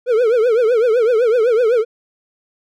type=tone with vibrato; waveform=triangle; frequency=466.2 Hz; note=A#4; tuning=in tune; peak=-9 dBFS; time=0.06-1.85 s; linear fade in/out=50 ms; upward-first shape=triangle; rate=7.9 Hz; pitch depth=180 cents each way; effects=none